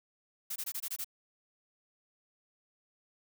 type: noise bursts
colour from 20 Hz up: blue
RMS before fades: -37 dBFS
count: 7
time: 0.5-1.045 s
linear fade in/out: 10 ms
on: 59 ms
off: 22 ms
effects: none